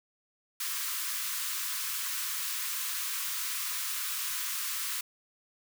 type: high-pass noise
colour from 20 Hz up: white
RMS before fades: -34 dBFS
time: 0.6-5.01 s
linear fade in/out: 5 ms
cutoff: 1000 Hz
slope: 96 dB/octave
effects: none